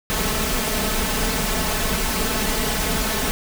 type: noise with comb filter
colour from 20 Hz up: pink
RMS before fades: -22 dBFS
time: 0.1-3.31 s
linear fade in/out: 0 ms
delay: 4.6 ms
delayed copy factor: +0.75
effects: none